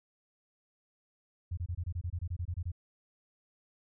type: tone bursts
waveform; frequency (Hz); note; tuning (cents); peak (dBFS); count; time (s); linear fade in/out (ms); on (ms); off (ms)
sine; 87.31; F2; 0; -32; 14; 1.51-2.718; 10; 64; 24
effects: none